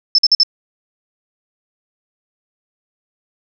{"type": "tone bursts", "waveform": "sine", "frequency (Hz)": 5274, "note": "E8", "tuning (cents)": 0, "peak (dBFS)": -7, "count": 4, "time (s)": [0.15, 0.433], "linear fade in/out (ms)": 2, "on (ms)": 34, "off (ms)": 49, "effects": []}